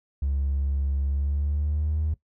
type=tone with pitch glide; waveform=triangle; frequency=69.3 to 77.34 Hz; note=C#2 to D#2; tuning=0 to -10 cents; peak=-20 dBFS; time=0.22-2.14 s; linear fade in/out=5 ms; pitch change=+190 cents; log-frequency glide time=1.08-2 s; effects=noise-tail reverb RT60 0.1 s tail -19 dB re dry + tanh soft clip ceiling -18 dBFS